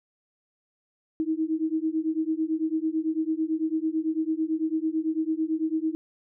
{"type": "beating tone pair", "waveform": "sine", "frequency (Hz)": [313.3, 322.3], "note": ["D#4", "E4"], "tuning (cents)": [12, -39], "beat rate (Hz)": 9, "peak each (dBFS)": -27, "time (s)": [1.2, 5.95], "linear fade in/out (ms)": 0, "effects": []}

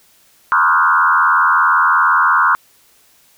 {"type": "tone with frequency modulation", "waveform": "sine", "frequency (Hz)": 1244.5, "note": "D#6", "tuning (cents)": 0, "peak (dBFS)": -9, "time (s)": [0.52, 2.55], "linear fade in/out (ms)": 0, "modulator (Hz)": 82.7, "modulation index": 3.2, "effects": ["white hiss -52 dBFS RMS until 3.37 s"]}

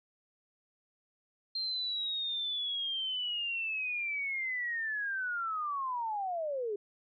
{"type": "linear sweep", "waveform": "sine", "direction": "down", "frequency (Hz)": [4186, 394.2], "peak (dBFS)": -32, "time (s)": [1.55, 6.76], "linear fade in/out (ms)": 5, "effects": []}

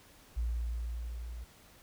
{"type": "tone with level ramp", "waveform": "sine", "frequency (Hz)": 58.27, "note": "A#1", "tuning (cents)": 0, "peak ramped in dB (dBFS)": [-29, -40], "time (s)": [0.36, 1.45], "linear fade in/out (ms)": 20, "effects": ["pink hiss -59 dBFS RMS until 1.82 s"]}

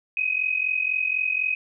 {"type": "tone pair together", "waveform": "sine", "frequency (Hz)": [2499, 2543], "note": ["D#7", "D#7"], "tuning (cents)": [7, 37], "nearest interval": "unison", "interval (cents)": 30, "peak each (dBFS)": [-25, -24], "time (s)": [0.17, 1.55], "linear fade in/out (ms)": 2, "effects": []}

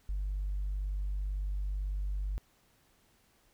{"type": "tone", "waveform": "sine", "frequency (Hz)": 49, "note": "G1", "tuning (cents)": 0, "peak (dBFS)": -30, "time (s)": [0.09, 2.38], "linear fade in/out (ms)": 0, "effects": ["tanh soft clip ceiling -28 dBFS", "pink hiss -68 dBFS RMS until 3.53 s"]}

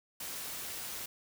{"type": "noise", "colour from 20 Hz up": "white", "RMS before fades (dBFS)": -41, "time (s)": [0.2, 1.06], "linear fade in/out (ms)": 5, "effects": []}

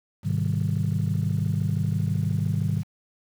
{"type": "chord", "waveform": "sine", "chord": "Ab major seventh", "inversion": "none", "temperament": "just", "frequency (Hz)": [103.83, 129.78, 155.74, 194.67], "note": ["Ab2", "C3", "Eb3", "G3"], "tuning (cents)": [0, -14, 2, -12], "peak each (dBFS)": [-25, -29, -25, -30], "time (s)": [0.23, 2.84], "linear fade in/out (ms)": 50, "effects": ["tanh soft clip ceiling -15 dBFS", "8-bit"]}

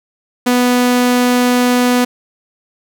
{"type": "tone", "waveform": "sawtooth", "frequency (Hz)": 246.9, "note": "B3", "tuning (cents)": 0, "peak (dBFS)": -6, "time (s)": [0.46, 2.05], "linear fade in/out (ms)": 10, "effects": []}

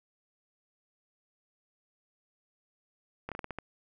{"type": "slowing click train", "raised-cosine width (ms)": 0.5, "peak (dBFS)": -22, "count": 7, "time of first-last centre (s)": [3.29, 3.586], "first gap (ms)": 27, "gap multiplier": 1.24, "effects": []}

